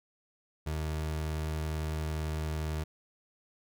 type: tone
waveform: 30% pulse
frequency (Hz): 77.78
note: D#2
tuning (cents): 0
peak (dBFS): -29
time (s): 0.66-2.84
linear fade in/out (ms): 10
effects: none